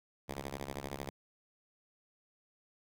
5% pulse ring-modulated tone, 69.3 Hz, C#2, in tune, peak -26 dBFS, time 0.28-1.1 s, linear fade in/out 10 ms, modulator 145 Hz, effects none

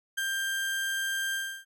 35% pulse tone with ADSR envelope, 1586 Hz, G6, 20 cents sharp, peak -25 dBFS, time 0.17-1.65 s, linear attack 14 ms, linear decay 11 ms, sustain -2 dB, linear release 310 ms, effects none

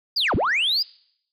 sine linear two-way sweep, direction down then up, 5040 to 31.46 to 5040 Hz, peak -17 dBFS, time 0.16-0.83 s, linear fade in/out 10 ms, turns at 0.35 s, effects noise-tail reverb RT60 0.7 s tail -25 dB re dry + tanh soft clip ceiling -16 dBFS

